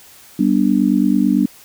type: chord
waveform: sine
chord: G major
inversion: none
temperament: just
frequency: 196 / 245 / 294 Hz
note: G3 / B3 / D4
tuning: 0 / -14 / +2 cents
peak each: -16 dBFS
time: 0.39-1.46 s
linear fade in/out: 5 ms
effects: white hiss -44 dBFS RMS until 1.64 s